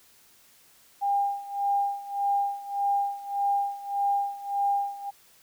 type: tone with tremolo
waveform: sine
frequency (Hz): 803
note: G5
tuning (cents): +41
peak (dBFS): -21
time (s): 1.01-5.11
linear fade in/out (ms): 20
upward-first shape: sine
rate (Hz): 1.7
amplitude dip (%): 85
effects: white hiss -58 dBFS RMS until 5.42 s